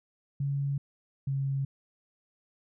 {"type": "tone pair in turn", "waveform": "sine", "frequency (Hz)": [140, 136.8], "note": ["C#3", "C#3"], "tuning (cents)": [18, -23], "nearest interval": "unison", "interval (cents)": 41, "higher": "first", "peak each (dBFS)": -27, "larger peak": "neither", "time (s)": [[0.4, 0.78], [1.27, 1.65]], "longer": "neither", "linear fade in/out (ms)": 5, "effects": []}